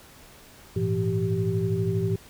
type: tone cluster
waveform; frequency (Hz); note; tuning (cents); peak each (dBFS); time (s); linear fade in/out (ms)
sine; 102.9 / 115.3 / 168.2 / 388.6; G#2 / A#2 / E3 / G4; -16 / -19 / +35 / -15; -28; 0.76-2.16; 5
effects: pink hiss -50 dBFS RMS until 2.29 s